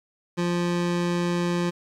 25% pulse tone, 174.4 Hz, F3, 2 cents flat, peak -19 dBFS, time 0.37-1.71 s, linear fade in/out 20 ms, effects low-pass 7000 Hz 12 dB/octave + 9-bit

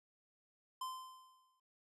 square tone with exponential decay, 1034 Hz, C6, 21 cents flat, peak -40 dBFS, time 0.81-1.6 s, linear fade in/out 5 ms, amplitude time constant 170 ms, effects noise-tail reverb RT60 0.1 s tail -20 dB re dry + resampled to 32000 Hz

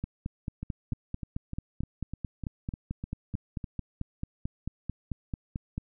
two click trains, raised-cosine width 5 ms, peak -20 / -23 dBFS, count 27 / 11, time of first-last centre 0.04-5.78 / 0.63-3.642 s, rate 4.53 / 3.32 Hz, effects none

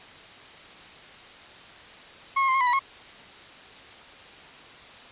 35% pulse tone with pitch steps, 1089 / 1080 / 1047 / 1076 / 995 / 972 / 1086 Hz, C#6 / C#6 / C6 / C6 / B5 / B5 / C#6, -31 / -45 / +1 / +48 / +13 / -28 / -36 cents, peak -18 dBFS, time 2.36-2.794 s, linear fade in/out 10 ms, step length 62 ms, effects white hiss -46 dBFS RMS until 5.11 s + resampled to 8000 Hz

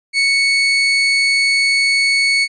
30% pulse tone, 2217 Hz, C#7, in tune, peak -9 dBFS, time 0.13-2.48 s, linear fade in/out 50 ms, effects resampled to 22050 Hz

